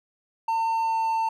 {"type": "tone with pitch glide", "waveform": "triangle", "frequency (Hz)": [904, 897.8], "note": ["A5", "A5"], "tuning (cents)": [47, 35], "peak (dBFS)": -20, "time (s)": [0.48, 1.29], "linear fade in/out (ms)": 5, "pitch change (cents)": -12, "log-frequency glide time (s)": [0.73, 1.1], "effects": []}